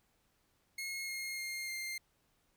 sawtooth tone with pitch steps, 2161 / 2142 / 2124 / 2106 Hz, C#7 / C7 / C7 / C7, -45 / +40 / +25 / +11 cents, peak -35 dBFS, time 0.78-1.98 s, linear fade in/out 5 ms, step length 300 ms, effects pink hiss -75 dBFS RMS until 2.56 s

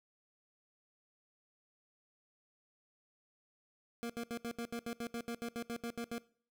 25% pulse tone bursts, 234.4 Hz, A#3, 10 cents sharp, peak -34 dBFS, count 16, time 4.03-6.181 s, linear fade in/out 0 ms, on 66 ms, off 73 ms, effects noise-tail reverb RT60 0.5 s tail -21 dB re dry

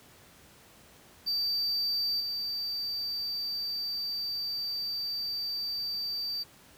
triangle tone with level steps, 4644 Hz, D8, 20 cents flat, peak -26 / -30 dBFS, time 1.26-6.44 s, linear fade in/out 20 ms, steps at 2.2 s, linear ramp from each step 5 ms, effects pink hiss -56 dBFS RMS until 6.77 s + high-pass 60 Hz 12 dB/octave

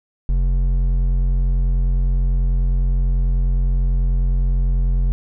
sine tone with hard clipping, 44.68 Hz, F1, 40 cents sharp, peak -16 dBFS, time 0.29-5.12 s, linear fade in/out 0 ms, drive 7 dB, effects none

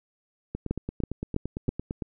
two click trains, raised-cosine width 3 ms, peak -13 / -18 dBFS, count 4 / 14, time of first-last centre 0.71-1.69 / 0.55-2.022 s, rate 3.06 / 8.83 Hz, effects none

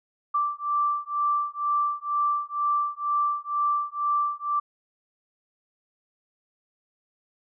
sine beating tone pair, 1171 / 1173.1 Hz, D6 / D6, -5 / -2 cents, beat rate 2.1 Hz, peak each -26 dBFS, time 0.34-4.6 s, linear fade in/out 10 ms, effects none

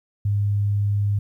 sine tone, 102 Hz, G#2, 31 cents flat, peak -18 dBFS, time 0.25-1.19 s, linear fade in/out 5 ms, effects 10-bit

